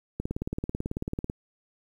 click train, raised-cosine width 3 ms, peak -17 dBFS, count 21, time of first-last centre 0.2-1.299 s, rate 18.2 Hz, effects 9-bit

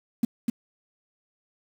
sine tone with echo, 233.1 Hz, A#3, in tune, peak -16 dBFS, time 0.23-0.25 s, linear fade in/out 5 ms, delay 250 ms, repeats 1, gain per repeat -3 dB, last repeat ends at 0.5 s, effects tanh soft clip ceiling -13 dBFS + 7-bit

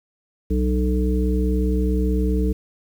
harmonic tone with a mistuned harmonic, 63 Hz, B1, 35 cents sharp, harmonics 1 / 3 / 5 / 7, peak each -19 / -24 / -26 / -27 dBFS, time 0.5-2.53 s, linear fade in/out 10 ms, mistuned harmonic 5, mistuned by -59 cents, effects 8-bit

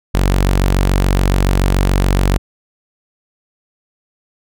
sawtooth tone, 47.03 Hz, F#1, 29 cents sharp, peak -7 dBFS, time 0.14-2.38 s, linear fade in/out 10 ms, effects none

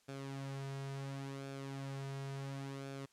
sawtooth tone with flanger, 136.9 Hz, C#3, 21 cents flat, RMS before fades -44 dBFS, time 0.08-3.06 s, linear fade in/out 10 ms, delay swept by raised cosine 1 to 3.9 ms, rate 0.71 Hz, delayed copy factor -0.55, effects white hiss -72 dBFS RMS until 3.12 s + low-pass 9000 Hz 12 dB/octave

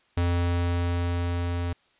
square tone with level ramp, 87 Hz, F2, 6 cents flat, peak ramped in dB -22 to -27 dBFS, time 0.17-1.73 s, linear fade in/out 5 ms, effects white hiss -64 dBFS RMS until 1.99 s + resampled to 8000 Hz

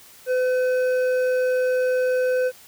triangle tone with hard clipping, 507 Hz, B4, 45 cents sharp, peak -20 dBFS, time 0.26-2.52 s, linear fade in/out 50 ms, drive 11 dB, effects white hiss -48 dBFS RMS until 2.67 s

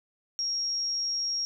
sine tone, 5588 Hz, F8, in tune, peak -27 dBFS, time 0.39-1.45 s, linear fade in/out 0 ms, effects none

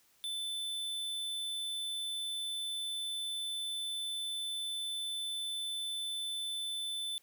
square tone, 3520 Hz, A7, in tune, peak -36 dBFS, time 0.24-7.18 s, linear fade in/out 0 ms, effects white hiss -68 dBFS RMS until 7.22 s

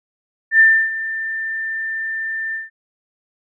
sine tone with ADSR envelope, 1788 Hz, A6, 27 cents sharp, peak -6 dBFS, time 0.51-2.7 s, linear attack 86 ms, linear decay 300 ms, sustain -15 dB, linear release 160 ms, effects none

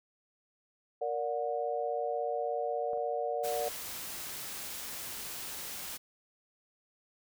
sine chord, Bb augmented, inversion none, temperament just, 466.2 / 582.7 / 728.4 Hz, Bb4 / D5 / F#5, 0 / -14 / -27 cents, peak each -35 dBFS, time 1.01-3.69 s, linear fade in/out 10 ms
clicks, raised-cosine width 1 ms, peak -36 / -44 dBFS, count 2, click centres 2.933 / 2.974 s
white noise, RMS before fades -41 dBFS, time 3.43-5.98 s, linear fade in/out 20 ms
effects none

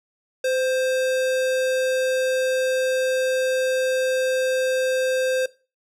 sine tone with sample-and-hold, 516 Hz, C5, 24 cents flat, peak -19 dBFS, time 0.44-5.46 s, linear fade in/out 5 ms, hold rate 2100 Hz, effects noise-tail reverb RT60 0.3 s tail -18 dB re dry + low-pass 10000 Hz 12 dB/octave

